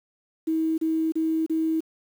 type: tone bursts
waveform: sine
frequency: 320.6 Hz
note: E4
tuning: 48 cents flat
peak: -21 dBFS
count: 4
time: 0.47-1.806 s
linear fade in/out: 10 ms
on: 310 ms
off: 32 ms
effects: 8-bit

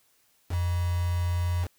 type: tone with quantisation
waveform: sine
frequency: 87.7 Hz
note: F2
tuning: 8 cents sharp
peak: -24 dBFS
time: 0.49-1.68 s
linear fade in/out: 50 ms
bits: 6
effects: white hiss -66 dBFS RMS until 1.78 s

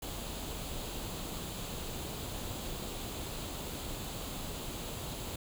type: noise with comb filter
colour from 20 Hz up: pink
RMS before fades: -40 dBFS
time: 0.02-5.36 s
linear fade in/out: 5 ms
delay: 0.27 ms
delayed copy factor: +0.5
effects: none

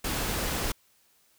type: noise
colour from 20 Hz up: pink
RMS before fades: -30 dBFS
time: 0.04-0.72 s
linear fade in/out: 5 ms
effects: white hiss -65 dBFS RMS until 1.38 s

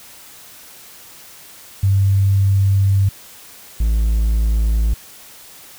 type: tone pair in turn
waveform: sine / triangle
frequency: 98 / 55 Hz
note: G2 / A1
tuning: 0 / 0 cents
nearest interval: minor seventh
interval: 1000 cents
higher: first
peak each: -11 dBFS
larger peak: neither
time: 1.83-3.09 / 3.8-4.94 s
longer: first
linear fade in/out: 5 ms
effects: white hiss -41 dBFS RMS until 5.78 s

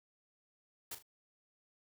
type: noise with echo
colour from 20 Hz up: white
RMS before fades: -43 dBFS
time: 0.91-0.95 s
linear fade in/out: 5 ms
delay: 38 ms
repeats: 2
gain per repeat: -10 dB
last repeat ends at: 1.026 s
effects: none

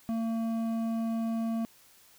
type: tone with hard clipping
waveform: triangle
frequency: 226.8 Hz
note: A#3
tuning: 47 cents flat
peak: -30 dBFS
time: 0.09-1.65 s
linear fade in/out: 0 ms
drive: 12 dB
effects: white hiss -59 dBFS RMS until 2.18 s

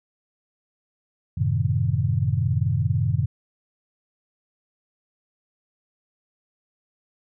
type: chord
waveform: sine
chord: F# diminished seventh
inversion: none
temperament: equal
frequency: 92.5 / 110 / 130.81 / 155.56 Hz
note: F#2 / A2 / C3 / Eb3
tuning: 0 / 0 / 0 / 0 cents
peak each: -25 / -24 / -24 / -27 dBFS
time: 1.37-3.26 s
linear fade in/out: 10 ms
effects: none

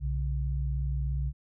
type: tone pair together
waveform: sine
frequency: 61.73 / 138.59 Hz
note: B1 / C#3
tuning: 0 / 0 cents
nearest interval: octave + major second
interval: 1400 cents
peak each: -28 / -33 dBFS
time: 0-1.33 s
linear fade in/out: 50 ms
effects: none

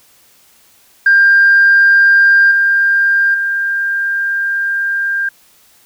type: tone with level steps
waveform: sine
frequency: 1596 Hz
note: G6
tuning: 31 cents sharp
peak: -4 / -8 / -13 dBFS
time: 1.06-5.29 s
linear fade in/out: 5 ms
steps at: 2.51 / 3.34 s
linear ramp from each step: 5 ms
effects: tanh soft clip ceiling -1 dBFS + white hiss -49 dBFS RMS until 5.85 s

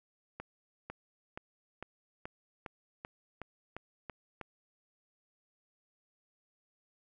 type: accelerating click train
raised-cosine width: 0.5 ms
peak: -26 dBFS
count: 11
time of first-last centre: 0.4-4.413 s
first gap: 500 ms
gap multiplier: 0.95
effects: none

